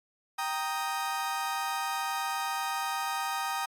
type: chord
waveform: 35% pulse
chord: Eb major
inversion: first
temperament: equal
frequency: 784 / 932.3 / 1244.5 Hz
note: G5 / Bb5 / Eb6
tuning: 0 / 0 / 0 cents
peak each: -33 dBFS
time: 0.38-3.66 s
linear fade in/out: 10 ms
effects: AAC 64 kbps